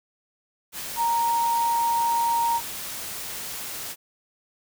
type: tone in noise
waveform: sine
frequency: 932.3 Hz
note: A#5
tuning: in tune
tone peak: -20 dBFS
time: 0.96-2.61 s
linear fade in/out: 50 ms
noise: white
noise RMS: -34 dBFS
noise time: 0.72-3.96 s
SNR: +11 dB
effects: none